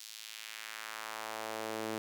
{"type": "tone with high-pass filter sweep", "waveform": "sawtooth", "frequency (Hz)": 110, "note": "A2", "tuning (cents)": 0, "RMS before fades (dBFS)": -42, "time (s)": [0, 1.98], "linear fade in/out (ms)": 0, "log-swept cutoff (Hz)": [4600, 310], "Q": 1.2, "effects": []}